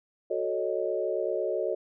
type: chord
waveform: sine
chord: D# half-diminished seventh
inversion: first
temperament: equal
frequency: 370 / 440 / 554.4 / 622.3 Hz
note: F#4 / A4 / C#5 / D#5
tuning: 0 / 0 / 0 / 0 cents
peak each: -32 dBFS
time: 0.3-1.75 s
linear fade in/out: 10 ms
effects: none